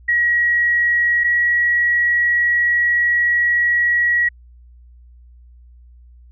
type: tone pair in turn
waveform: sine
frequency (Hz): 1908 / 1916.7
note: A#6 / A#6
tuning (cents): +40 / +48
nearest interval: unison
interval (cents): 8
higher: second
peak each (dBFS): -13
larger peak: neither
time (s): 0.08-1.24 / 1.24-4.29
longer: second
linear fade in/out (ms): 10
effects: added 60 Hz sine -42 dBFS peak until 6.31 s